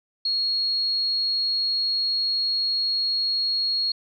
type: tone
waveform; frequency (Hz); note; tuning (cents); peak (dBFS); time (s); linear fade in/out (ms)
sine; 4303; C8; +48; -21; 0.25-3.92; 5
effects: none